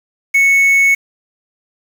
triangle tone with quantisation, 2209 Hz, C#7, 7 cents flat, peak -6 dBFS, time 0.34-0.95 s, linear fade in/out 10 ms, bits 5, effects none

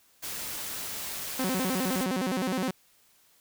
white noise, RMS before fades -36 dBFS, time 0.22-2.05 s, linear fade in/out 20 ms
sawtooth tone with vibrato, 220 Hz, A3, in tune, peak -23 dBFS, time 1.39-2.71 s, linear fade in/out 5 ms, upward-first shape square, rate 9.7 Hz, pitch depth 290 cents each way
effects white hiss -63 dBFS RMS until 3.4 s

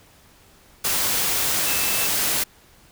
sine tone in noise, 2637 Hz, E7, in tune, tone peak -30 dBFS, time 1.66-2.07 s, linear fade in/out 10 ms, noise white, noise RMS -22 dBFS, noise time 0.84-2.44 s, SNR -11 dB, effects pink hiss -53 dBFS RMS until 2.91 s

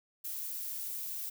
violet noise, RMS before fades -39 dBFS, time 0.24-1.3 s, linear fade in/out 10 ms, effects none

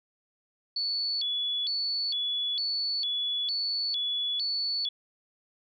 sine tone with vibrato, 3896 Hz, B7, 24 cents flat, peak -27 dBFS, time 0.76-4.89 s, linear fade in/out 5 ms, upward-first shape square, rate 1.1 Hz, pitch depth 230 cents each way, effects none

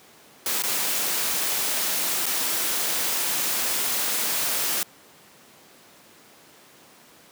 white noise with dropouts, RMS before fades -25 dBFS, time 0.46-4.83 s, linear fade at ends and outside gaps 1 ms, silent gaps 0.622-0.636 / 2.258-2.264 s, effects pink hiss -51 dBFS RMS until 7.31 s + high-pass 200 Hz 12 dB/octave

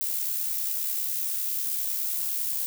violet noise with amplitude modulation, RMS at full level -27 dBFS, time 0.01-2.66 s, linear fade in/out 0 ms, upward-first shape sine, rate 69.9 Hz, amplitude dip 40%, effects none

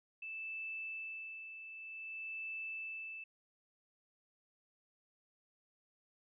sine tone with tremolo, 2637 Hz, E7, in tune, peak -40 dBFS, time 0.22-3.24 s, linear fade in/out 5 ms, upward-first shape sine, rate 0.53 Hz, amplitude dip 55%, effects none

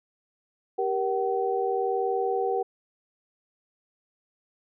sine tone cluster, 391.4 / 472.2 / 760 Hz, G4 / A#4 / F#5, -3 / +22 / +46 cents, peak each -28 dBFS, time 0.78-2.63 s, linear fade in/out 10 ms, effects none

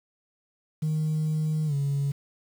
sine tone with pitch glide, 155.3 to 140.78 Hz, D#3 to C#3, -3 to +27 cents, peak -22 dBFS, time 0.82-2.12 s, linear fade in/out 10 ms, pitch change -170 cents, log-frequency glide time 1.66-1.74 s, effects tanh soft clip ceiling -20 dBFS + 8-bit

